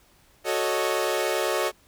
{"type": "chord", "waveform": "sawtooth", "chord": "D# half-diminished seventh", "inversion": "first", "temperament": "equal", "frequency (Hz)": [370, 440, 554.4, 622.3], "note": ["F#4", "A4", "C#5", "D#5"], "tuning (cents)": [0, 0, 0, 0], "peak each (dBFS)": -25, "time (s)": [0.44, 1.72], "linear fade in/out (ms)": 50, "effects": ["pink hiss -59 dBFS RMS until 1.87 s"]}